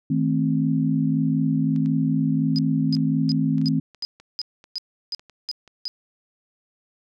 sine chord, A diminished, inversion second, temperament just, 158.4 / 220 / 264 Hz, Eb3 / A3 / C4, +31 / 0 / +16 cents, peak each -22 / -25 / -22 dBFS, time 0.1-3.8 s, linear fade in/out 5 ms
clicks, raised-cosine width 0.2 ms, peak -30 dBFS, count 12, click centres 1.762 / 1.86 / 2.967 / 3.582 / 3.615 / 3.947 / 4.023 / 4.2 / 4.641 / 5.195 / 5.297 / 5.677 s
sine tone bursts, 4978 Hz, D#8, in tune, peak -25 dBFS, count 10, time 2.56-5.88 s, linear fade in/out 0 ms, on 26 ms, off 340 ms
effects none

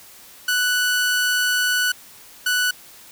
sawtooth tone bursts at uneven times, 1483 Hz, F#6, 4 cents sharp, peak -14 dBFS, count 2, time 0.48-1.92 / 2.46-2.71 s, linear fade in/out 5 ms, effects white hiss -45 dBFS RMS until 3.11 s

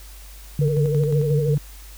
sine tone with tremolo, 145 Hz, D3, 22 cents flat, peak -16 dBFS, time 0.59-1.58 s, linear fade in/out 2 ms, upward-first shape square, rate 5.6 Hz, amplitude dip 40%
sine tone with vibrato, 462.4 Hz, A#4, 14 cents flat, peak -22 dBFS, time 0.61-1.55 s, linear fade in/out 10 ms, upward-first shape sine, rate 13 Hz, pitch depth 75 cents each way
effects added 50 Hz sine -39 dBFS peak until 1.97 s + white hiss -46 dBFS RMS until 1.97 s

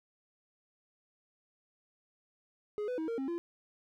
triangle tone with pitch steps, 418.5 / 498.6 / 319.2 / 461.4 / 268.1 / 342.4 Hz, G#4 / B4 / D#4 / A#4 / C4 / F4, +13 / +16 / +44 / -18 / +42 / -34 cents, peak -31 dBFS, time 2.78-3.38 s, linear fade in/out 0 ms, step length 100 ms, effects none

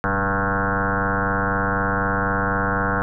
sine tone with frequency modulation, 788 Hz, G5, 9 cents sharp, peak -18 dBFS, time 0.04-3.02 s, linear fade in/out 0 ms, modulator 100 Hz, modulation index 7.9, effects none

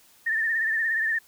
sine tone with vibrato, 1800 Hz, A6, 39 cents sharp, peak -22 dBFS, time 0.26-1.19 s, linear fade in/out 10 ms, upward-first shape triangle, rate 17 Hz, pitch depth 74 cents each way, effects white hiss -57 dBFS RMS until 1.27 s

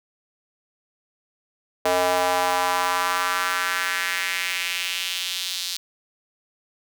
square tone with high-pass filter sweep, 90.3 Hz, F#2, 42 cents flat, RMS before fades -24 dBFS, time 1.85-5.77 s, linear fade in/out 5 ms, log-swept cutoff 590 to 4200 Hz, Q 2.3, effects none

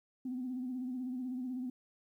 sine tone with vibrato, 253.3 Hz, B3, 44 cents sharp, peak -35 dBFS, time 0.25-1.7 s, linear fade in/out 5 ms, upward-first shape sine, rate 16 Hz, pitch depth 57 cents each way, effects tanh soft clip ceiling -31 dBFS + 12-bit

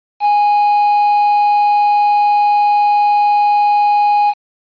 triangle tone with quantisation, 827 Hz, G#5, 8 cents flat, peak -7 dBFS, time 0.2-4.34 s, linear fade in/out 50 ms, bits 5, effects resampled to 11025 Hz

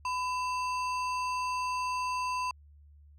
sine tone with sample-and-hold, 1003 Hz, B5, 26 cents sharp, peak -29 dBFS, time 0.05-2.51 s, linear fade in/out 2 ms, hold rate 3675 Hz, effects added 73 Hz sine -53 dBFS peak until 3.18 s + low-pass 6000 Hz 12 dB/octave

